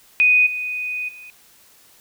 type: tone with level steps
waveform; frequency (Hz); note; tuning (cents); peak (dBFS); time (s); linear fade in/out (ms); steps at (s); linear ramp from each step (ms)
sine; 2489; D#7; 0; -11 / -23 / -37; 0.2-1.3; 0; 0.46 / 1.08; 10
effects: white hiss -52 dBFS RMS until 2 s